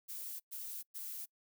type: noise bursts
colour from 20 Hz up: violet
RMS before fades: -44 dBFS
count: 3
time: 0.08-1.26 s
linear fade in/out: 20 ms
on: 320 ms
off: 110 ms
effects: noise-tail reverb RT60 0.1 s tail -25 dB re dry